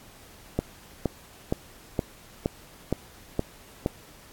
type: click train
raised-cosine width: 2 ms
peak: -10 dBFS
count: 8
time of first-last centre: 0.59-3.861 s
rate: 2.14 Hz
effects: pink hiss -51 dBFS RMS until 4.32 s + AAC 64 kbps